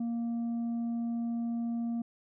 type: tone with tanh clipping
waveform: triangle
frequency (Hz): 233.5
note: A#3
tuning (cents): +3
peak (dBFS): -31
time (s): 0-2.02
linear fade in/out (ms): 5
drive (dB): 8
effects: none